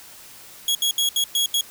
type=tone bursts at uneven times; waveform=sawtooth; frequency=3322 Hz; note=G#7; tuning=in tune; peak=-15 dBFS; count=6; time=0.68-0.75 / 0.82-0.91 / 0.98-1.09 / 1.16-1.24 / 1.35-1.46 / 1.54-1.61 s; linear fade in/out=2 ms; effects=white hiss -44 dBFS RMS until 1.7 s